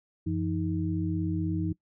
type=tone cluster; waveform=sine; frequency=92.4 / 168.6 / 314.6 Hz; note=F#2 / E3 / D#4; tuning=-2 / +39 / +19 cents; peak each=-31 dBFS; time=0.26-1.73 s; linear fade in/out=10 ms; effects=noise-tail reverb RT60 0.1 s tail -21 dB re dry